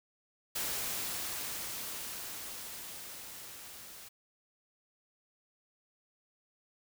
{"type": "noise with level ramp", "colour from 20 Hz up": "white", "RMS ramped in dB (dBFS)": [-35, -50], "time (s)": [0.55, 4.09], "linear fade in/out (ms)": 10, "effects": []}